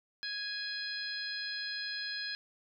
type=harmonic tone with a mistuned harmonic; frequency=830.6 Hz; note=G#5; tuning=in tune; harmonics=2 / 3 / 4 / 5 / 6; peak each=-40 / -48 / -47 / -40 / -42 dBFS; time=0.23-2.35 s; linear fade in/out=0 ms; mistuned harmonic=6; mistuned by=+15 cents; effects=none